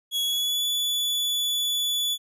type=tone with pitch glide; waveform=40% pulse; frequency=3349 to 3443 Hz; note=G#7 to A7; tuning=+14 to -38 cents; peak=-22 dBFS; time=0.11-2.18 s; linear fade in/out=50 ms; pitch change=+48 cents; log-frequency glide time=0.23-0.65 s; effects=none